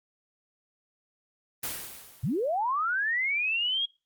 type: noise with exponential decay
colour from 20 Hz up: white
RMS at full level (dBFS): -31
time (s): 1.63-2.6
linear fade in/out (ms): 5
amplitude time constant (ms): 210
type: linear sweep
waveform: sine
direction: up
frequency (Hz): 95 to 3322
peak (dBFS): -25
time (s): 2.23-3.86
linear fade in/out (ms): 10
effects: noise-tail reverb RT60 0.3 s tail -25 dB re dry + Opus 24 kbps